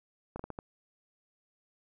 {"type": "slowing click train", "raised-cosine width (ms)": 1, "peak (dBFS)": -25, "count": 5, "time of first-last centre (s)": [0.36, 0.589], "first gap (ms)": 34, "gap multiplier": 1.36, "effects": []}